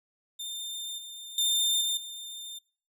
sawtooth tone with level steps, 3607 Hz, A7, 42 cents sharp, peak -32 / -38 / -21 / -24 / -36 dBFS, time 0.39-2.59 s, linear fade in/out 10 ms, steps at 0.98 / 1.38 / 1.81 / 1.97 s, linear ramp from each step 2 ms, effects noise-tail reverb RT60 0.5 s tail -26 dB re dry

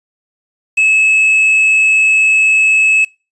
triangle tone with quantisation, 2592 Hz, E7, 30 cents flat, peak -6 dBFS, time 0.77-3.05 s, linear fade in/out 10 ms, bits 5, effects noise-tail reverb RT60 0.3 s tail -23 dB re dry + resampled to 24000 Hz

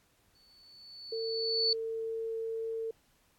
sine tone with exponential growth, 4467 Hz, C#8, 12 cents sharp, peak -24 dBFS, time 0.35-1.73 s, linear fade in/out 2 ms, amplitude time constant 300 ms
sine tone, 450.4 Hz, A4, 40 cents sharp, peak -33 dBFS, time 1.12-2.91 s, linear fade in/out 5 ms
effects pink hiss -69 dBFS RMS until 3.38 s + AAC 64 kbps

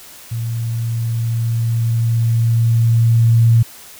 sine tone with level ramp, 115.3 Hz, A#2, 19 cents flat, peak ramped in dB -19 to -7 dBFS, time 0.31-3.63 s, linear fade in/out 10 ms, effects white hiss -39 dBFS RMS until 3.99 s

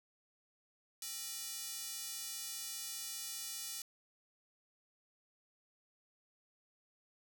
square tone with high-pass filter, 267.5 Hz, C4, 38 cents sharp, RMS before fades -44 dBFS, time 1.02-3.82 s, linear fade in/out 2 ms, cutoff 5600 Hz, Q 0.92, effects 10-bit

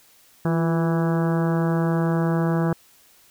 harmonic tone with a mistuned harmonic, 164.81 Hz, E3, in tune, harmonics 1 / 2 / 3 / 4 / 5 / 6 / 7 / 8 / 9 / 10, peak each -20 / -26 / -30 / -32 / -34 / -36 / -37 / -38 / -39 / -40 dBFS, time 0.45-2.73 s, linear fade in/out 2 ms, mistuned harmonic 2, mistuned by +46 cents, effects white hiss -55 dBFS RMS until 3.3 s

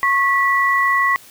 sine tone pair together, 1097 / 1954.6 Hz, C#6 / B6, -18 / -18 cents, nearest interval minor seventh, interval 1000 cents, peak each -16 dBFS, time 0.03-1.16 s, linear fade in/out 0 ms, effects white hiss -44 dBFS RMS until 1.3 s

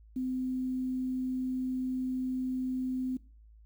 sine tone with quantisation, 256.6 Hz, C4, 34 cents flat, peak -30 dBFS, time 0.16-3.17 s, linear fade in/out 5 ms, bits 10, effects noise-tail reverb RT60 0.4 s tail -21 dB re dry + added 54 Hz sine -53 dBFS peak until 3.65 s

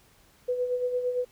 sine tone with tremolo, 496.3 Hz, B4, 8 cents sharp, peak -23 dBFS, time 0.48-1.25 s, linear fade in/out 10 ms, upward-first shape sine, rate 8.8 Hz, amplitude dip 55%, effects pink hiss -60 dBFS RMS until 1.31 s

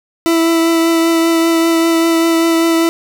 40% pulse tone with vibrato, 330.6 Hz, E4, 5 cents sharp, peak -9 dBFS, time 0.26-2.89 s, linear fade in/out 0 ms, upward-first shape triangle, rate 5.1 Hz, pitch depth 16 cents each way, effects none

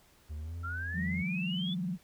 triangle tone with pitch glide, 76.1 to 85.42 Hz, D#2 to F2, -38 to -38 cents, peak -35 dBFS, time 0.29-1.23 s, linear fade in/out 20 ms, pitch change +200 cents, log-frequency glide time 0.4-0.56 s
sine exponential sweep, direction up, 1340 to 3526 Hz, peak -36 dBFS, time 0.63-1.75 s, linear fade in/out 20 ms
sine tone with vibrato, 180 Hz, F#3, 47 cents flat, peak -31 dBFS, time 0.93-1.98 s, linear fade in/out 50 ms, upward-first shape sine, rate 20 Hz, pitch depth 180 cents each way
effects pink hiss -63 dBFS RMS until 2.03 s

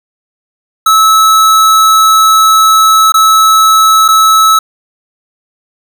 square tone with dropouts, 1300 Hz, E6, 24 cents flat, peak -4 dBFS, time 0.86-4.59 s, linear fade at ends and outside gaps 5 ms, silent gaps 3.121-3.141 / 4.081-4.086 s, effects none

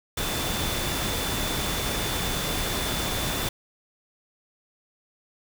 sine tone in noise, 3514 Hz, A7, 3 cents flat, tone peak -35 dBFS, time 0.17-3.49 s, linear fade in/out 5 ms, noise pink, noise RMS -28 dBFS, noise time 0.17-3.49 s, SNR -10 dB, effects none

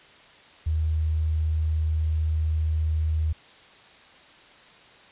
triangle tone with tanh clipping, 78.7 Hz, D#2, 20 cents sharp, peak -21 dBFS, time 0.66-3.33 s, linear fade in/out 10 ms, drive 3 dB, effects white hiss -51 dBFS RMS until 5.11 s + resampled to 8000 Hz

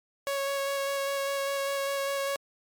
sawtooth tone with vibrato, 554 Hz, C#5, 1 cent flat, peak -24 dBFS, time 0.27-2.36 s, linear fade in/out 0 ms, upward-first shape square, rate 5 Hz, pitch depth 9 cents each way, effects MP3 96 kbps

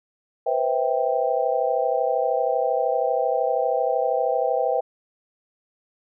sine chord, C major seventh, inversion third, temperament just, 490.5 / 523.3 / 654.1 / 784.9 Hz, B4 / C5 / E5 / G5, -12 / 0 / -14 / +2 cents, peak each -25 dBFS, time 0.46-4.81 s, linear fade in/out 10 ms, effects none

